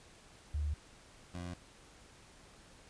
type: tone pair in turn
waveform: sine / 20% pulse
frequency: 74.3 / 88.36 Hz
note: D2 / F2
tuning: +21 / +21 cents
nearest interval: minor third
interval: 300 cents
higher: second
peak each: -32 / -36 dBFS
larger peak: first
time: 0.54-0.74 / 1.34-1.54 s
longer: neither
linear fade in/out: 5 ms
effects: pink hiss -59 dBFS RMS until 2.89 s + resampled to 22050 Hz